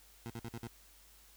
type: tone bursts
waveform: 20% pulse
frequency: 116.54 Hz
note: A#2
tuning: in tune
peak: -36 dBFS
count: 5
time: 0.26-0.674 s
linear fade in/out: 0 ms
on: 42 ms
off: 51 ms
effects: added 50 Hz sine -64 dBFS peak until 1.36 s + white hiss -62 dBFS RMS until 1.36 s